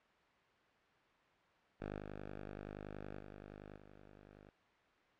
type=tone with level steps; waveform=5% pulse; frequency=50.6 Hz; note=G#1; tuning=44 cents flat; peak=-31 / -35 / -40 / -47 dBFS; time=1.8-4.5 s; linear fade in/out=10 ms; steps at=1.98 / 3.19 / 3.76 s; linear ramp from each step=5 ms; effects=white hiss -69 dBFS RMS until 5.19 s + low-pass 2000 Hz 12 dB/octave